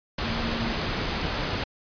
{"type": "tone in noise", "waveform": "sine", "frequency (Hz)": 230, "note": "A#3", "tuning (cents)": -23, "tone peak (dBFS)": -31, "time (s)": [0.23, 0.74], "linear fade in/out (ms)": 5, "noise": "pink", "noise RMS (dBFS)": -28, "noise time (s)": [0.18, 1.64], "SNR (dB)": -6, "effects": ["resampled to 11025 Hz"]}